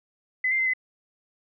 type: tone with pitch steps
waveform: sine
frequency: 2019 / 2095 / 2066 / 2029 Hz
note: B6 / C7 / C7 / B6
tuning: +38 / +2 / -22 / +46 cents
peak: -21 dBFS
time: 0.44-0.736 s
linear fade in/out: 5 ms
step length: 74 ms
effects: none